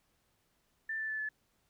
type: tone with pitch steps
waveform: sine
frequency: 1777 / 1760.7 / 1744.5 / 1728.4 Hz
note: A6 / A6 / A6 / A6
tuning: +17 / +1 / -15 / -31 cents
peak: -34 dBFS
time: 0.89-1.29 s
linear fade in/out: 5 ms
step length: 100 ms
effects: pink hiss -75 dBFS RMS until 1.69 s